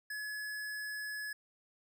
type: tone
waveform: square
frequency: 1700 Hz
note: G#6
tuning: 40 cents sharp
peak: -39 dBFS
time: 0.1-1.33 s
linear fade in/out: 5 ms
effects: none